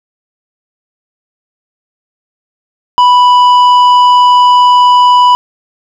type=tone with tanh clipping; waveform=sine; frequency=987.8 Hz; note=B5; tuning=in tune; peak=-4 dBFS; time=2.98-5.35 s; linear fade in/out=0 ms; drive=8 dB; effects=none